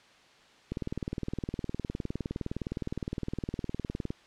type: click train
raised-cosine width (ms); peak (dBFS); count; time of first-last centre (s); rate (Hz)
3; -20; 67; 0.72-4.105; 19.5
effects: white hiss -58 dBFS RMS until 4.26 s + low-pass 4000 Hz 12 dB/octave